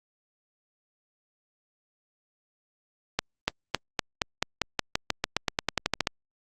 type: accelerating click train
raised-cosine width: 0.2 ms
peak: -6 dBFS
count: 20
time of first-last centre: 3.19-6.072 s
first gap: 290 ms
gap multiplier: 0.92
effects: Opus 48 kbps